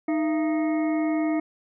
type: harmonic tone with a mistuned harmonic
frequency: 310.8 Hz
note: D#4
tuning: 2 cents flat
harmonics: 1 / 2 / 3 / 4 / 6 / 7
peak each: -22 / -30 / -41 / -40 / -43 / -39 dBFS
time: 0.08-1.4 s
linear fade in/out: 5 ms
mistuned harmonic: 2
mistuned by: +140 cents
effects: none